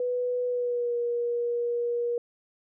sine tone with pitch glide, 493.9 to 476.8 Hz, B4 to A#4, 0 to +39 cents, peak -25 dBFS, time 0-2.18 s, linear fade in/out 2 ms, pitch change -61 cents, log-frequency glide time 0.47-0.96 s, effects none

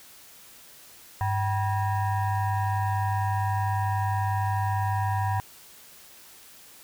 sine tone with frequency modulation, 100.4 Hz, G2, 42 cents sharp, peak -23 dBFS, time 1.21-5.4 s, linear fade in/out 0 ms, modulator 869 Hz, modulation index 1, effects white hiss -50 dBFS RMS until 6.83 s

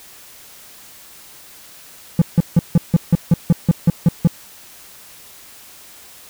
triangle tone bursts, 168.5 Hz, E3, 38 cents sharp, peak -5 dBFS, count 12, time 2.19-4.274 s, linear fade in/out 2 ms, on 27 ms, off 160 ms, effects white hiss -42 dBFS RMS until 6.29 s

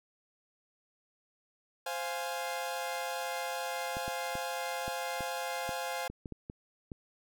sawtooth chord, F minor, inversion second, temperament equal, 523.3 / 698.5 / 830.6 Hz, C5 / F5 / Ab5, 0 / 0 / 0 cents, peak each -35 dBFS, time 1.86-6.08 s, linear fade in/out 5 ms
clicks, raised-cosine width 3 ms, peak -28 dBFS, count 11, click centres 3.969 / 4.08 / 4.354 / 4.88 / 5.207 / 5.692 / 6.1 / 6.258 / 6.323 / 6.499 / 6.918 s
effects none

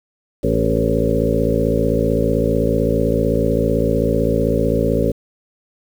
harmonic tone with a mistuned harmonic, 55.7 Hz, A1, 22 cents sharp, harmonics 1 / 2 / 3 / 4 / 5 / 7 / 8 / 9 / 10, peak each -23 / -23 / -23 / -23 / -23 / -23 / -23 / -23 / -23 dBFS, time 0.43-5.12 s, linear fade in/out 10 ms, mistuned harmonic 9, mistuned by -31 cents, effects 7-bit

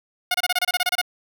10% pulse tone bursts, 722 Hz, F#5, 43 cents flat, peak -10 dBFS, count 12, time 0.31-1.015 s, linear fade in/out 5 ms, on 34 ms, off 27 ms, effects none

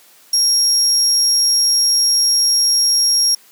35% pulse tone, 5588 Hz, F8, in tune, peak -9 dBFS, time 0.33-3.35 s, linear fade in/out 5 ms, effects white hiss -48 dBFS RMS until 3.51 s + high-pass 200 Hz 12 dB/octave

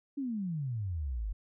sine exponential sweep, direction down, 290.5 to 46.25 Hz, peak -32 dBFS, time 0.17-1.33 s, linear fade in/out 10 ms, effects none

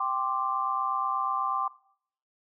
sine chord, G suspended fourth, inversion none, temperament equal, 784 / 1046.5 / 1174.7 Hz, G5 / C6 / D6, 0 / 0 / 0 cents, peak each -33 / -30 / -29 dBFS, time 0-1.68 s, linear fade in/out 5 ms, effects noise-tail reverb RT60 0.6 s tail -19 dB re dry

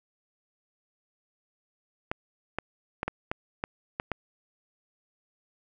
clicks, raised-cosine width 0.5 ms, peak -14 dBFS, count 8, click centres 2.115 / 2.586 / 3.031 / 3.08 / 3.315 / 3.639 / 3.999 / 4.117 s, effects none

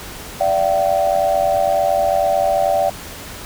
sine tone cluster, 583 / 676 / 765 Hz, D5 / E5 / G5, -13 / +43 / -42 cents, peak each -18 dBFS, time 0.4-2.9 s, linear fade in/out 10 ms, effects pink hiss -33 dBFS RMS until 3.45 s

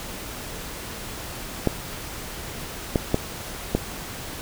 clicks, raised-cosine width 2 ms, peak -5 dBFS, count 4, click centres 1.673 / 2.958 / 3.144 / 3.75 s, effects pink hiss -35 dBFS RMS until 4.41 s

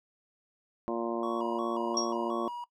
harmonic tone, 116.54 Hz, A#2, in tune, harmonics 2 / 3 / 4 / 5 / 6 / 7 / 8 / 9, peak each -36 / -33 / -41 / -37 / -40 / -48 / -42 / -41 dBFS, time 0.88-2.48 s, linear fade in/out 0 ms
triangle tone with vibrato, 1036 Hz, C6, 17 cents flat, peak -34 dBFS, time 1.23-2.64 s, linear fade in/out 2 ms, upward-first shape square, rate 2.8 Hz, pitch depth 130 cents each way
sine tone with exponential decay, 5600 Hz, F8, 4 cents sharp, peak -25 dBFS, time 1.97-2.16 s, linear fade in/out 2 ms, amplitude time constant 40 ms
effects noise-tail reverb RT60 0.1 s tail -19 dB re dry

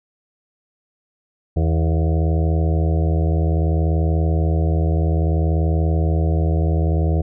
harmonic tone with a mistuned harmonic, 80.6 Hz, E2, 38 cents flat, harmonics 1 / 2 / 4 / 5 / 6 / 7 / 8 / 9, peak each -16 / -22 / -28 / -30 / -32 / -33 / -34 / -35 dBFS, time 1.56-7.22 s, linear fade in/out 10 ms, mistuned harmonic 8, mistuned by +45 cents, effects none

